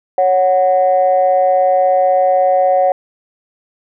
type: tone pair together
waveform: sine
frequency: 554.4 / 738.1 Hz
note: C#5 / F#5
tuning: 0 / -4 cents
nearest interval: perfect fourth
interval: 496 cents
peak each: -11 dBFS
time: 0.18-2.92 s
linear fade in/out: 2 ms
effects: tanh soft clip ceiling -3 dBFS